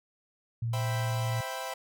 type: tone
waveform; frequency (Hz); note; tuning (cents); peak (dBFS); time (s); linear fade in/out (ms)
sine; 115.8; A#2; -11; -28; 0.62-1.41; 5
type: chord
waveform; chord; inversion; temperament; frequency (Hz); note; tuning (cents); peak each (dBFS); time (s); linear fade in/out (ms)
sawtooth; C major seventh; none; equal; 523.3 / 659.3 / 784 / 987.8; C5 / E5 / G5 / B5; 0 / 0 / 0 / 0; -36; 0.73-1.74; 5
effects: none